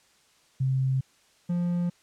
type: tone pair in turn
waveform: sine / triangle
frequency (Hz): 132.1 / 174.85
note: C3 / F3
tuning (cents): +17 / +2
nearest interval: perfect fourth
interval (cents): 485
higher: second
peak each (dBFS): -22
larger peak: neither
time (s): 0.6-1.01 / 1.49-1.9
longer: neither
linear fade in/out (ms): 10
effects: white hiss -62 dBFS RMS until 2.02 s + low-pass 8000 Hz 12 dB/octave